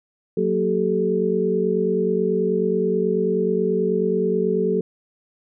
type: tone cluster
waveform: sine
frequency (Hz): 183.1 / 230.2 / 384.5 / 433.8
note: F#3 / A#3 / G4 / A4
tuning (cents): -18 / -22 / -33 / -25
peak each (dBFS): -24 / -28 / -23 / -21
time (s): 0.37-4.81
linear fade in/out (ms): 5
effects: none